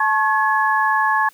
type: tone cluster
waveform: sine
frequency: 869 / 1092 / 1694 Hz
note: A5 / C#6 / G#6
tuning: -22 / -26 / +34 cents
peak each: -19 dBFS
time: 0-1.29 s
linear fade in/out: 5 ms
effects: white hiss -52 dBFS RMS until 1.33 s